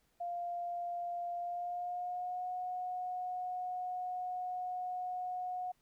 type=tone with pitch glide; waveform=sine; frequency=698.5 to 728.6 Hz; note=F5 to F#5; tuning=0 to -27 cents; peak=-36 dBFS; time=0.2-5.72 s; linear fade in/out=10 ms; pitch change=+73 cents; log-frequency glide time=1.38-2.48 s; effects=pink hiss -75 dBFS RMS until 5.81 s